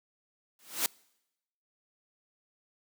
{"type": "noise with exponential growth", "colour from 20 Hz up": "white", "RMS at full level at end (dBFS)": -25, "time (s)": [0.59, 0.86], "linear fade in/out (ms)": 1, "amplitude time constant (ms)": 57, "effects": ["noise-tail reverb RT60 0.9 s tail -26 dB re dry", "high-pass 200 Hz 12 dB/octave"]}